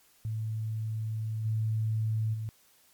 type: tone with level steps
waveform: sine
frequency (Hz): 110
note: A2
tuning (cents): 0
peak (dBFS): -30 / -26 / -32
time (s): 0.25-2.49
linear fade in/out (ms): 0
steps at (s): 1.44 / 2.33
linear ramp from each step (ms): 20
effects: white hiss -63 dBFS RMS until 2.93 s + MP3 96 kbps